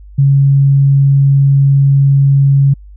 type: tone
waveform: sine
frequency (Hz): 138.59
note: C#3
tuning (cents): 0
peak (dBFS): -5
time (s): 0.18-2.74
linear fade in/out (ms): 10
effects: added 50 Hz sine -32 dBFS peak until 2.96 s